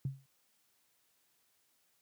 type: tone with exponential decay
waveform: sine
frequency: 135.2 Hz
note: C#3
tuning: 43 cents flat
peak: -29 dBFS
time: 0.05-0.26 s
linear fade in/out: 2 ms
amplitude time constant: 44 ms
effects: white hiss -74 dBFS RMS until 2.01 s + high-pass 80 Hz 12 dB/octave